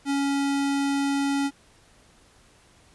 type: tone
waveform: square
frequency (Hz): 279.1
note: C#4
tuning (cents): +12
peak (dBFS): -23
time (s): 0.05-1.51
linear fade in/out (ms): 50
effects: pink hiss -57 dBFS RMS until 2.94 s + resampled to 24000 Hz